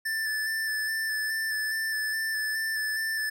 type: tone with vibrato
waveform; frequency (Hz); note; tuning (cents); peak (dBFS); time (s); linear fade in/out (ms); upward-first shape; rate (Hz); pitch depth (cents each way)
square; 1760; A6; 0; -28; 0.05-3.3; 10; square; 2.4; 15
effects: none